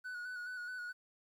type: tone with vibrato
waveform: triangle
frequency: 1474 Hz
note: F#6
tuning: 7 cents flat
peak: -39 dBFS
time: 0.04-0.93 s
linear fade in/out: 20 ms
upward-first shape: square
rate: 4.7 Hz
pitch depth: 28 cents each way
effects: 12-bit